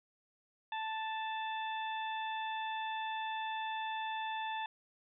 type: harmonic tone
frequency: 880 Hz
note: A5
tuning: in tune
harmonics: 1 / 2 / 3 / 4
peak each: -37 / -44 / -47 / -47 dBFS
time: 0.72-4.66 s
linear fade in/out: 2 ms
effects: none